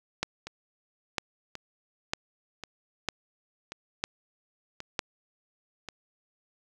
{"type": "two click trains", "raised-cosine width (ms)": 0.2, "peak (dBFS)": [-10, -21], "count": [6, 6], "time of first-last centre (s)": [[0.23, 4.992], [0.47, 5.887]], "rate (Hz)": [1.05, 0.923], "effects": []}